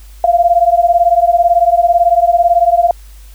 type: beating tone pair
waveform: sine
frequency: 682 / 700 Hz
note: F5 / F5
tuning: -41 / +4 cents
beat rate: 18 Hz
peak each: -10 dBFS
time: 0.24-2.91 s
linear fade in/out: 2 ms
effects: added 50 Hz sine -33 dBFS peak until 3.34 s + white hiss -46 dBFS RMS until 3.34 s